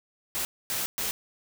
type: noise bursts at uneven times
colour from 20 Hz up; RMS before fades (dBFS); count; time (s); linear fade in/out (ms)
white; -30; 3; 0.35-0.45 / 0.7-0.86 / 0.98-1.11; 0
effects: none